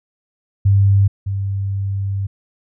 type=tone pair in turn; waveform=sine; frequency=99 / 98.37 Hz; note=G2 / G2; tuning=+18 / +7 cents; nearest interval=unison; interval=11 cents; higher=first; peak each=-9 / -18 dBFS; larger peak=first; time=0.65-1.08 / 1.26-2.27 s; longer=second; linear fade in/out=10 ms; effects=none